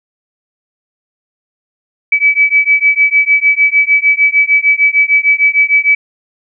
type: beating tone pair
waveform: sine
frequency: 2289 / 2295.6 Hz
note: D7 / D7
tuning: -45 / -40 cents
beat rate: 6.6 Hz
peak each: -10 dBFS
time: 2.12-5.95 s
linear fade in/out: 5 ms
effects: none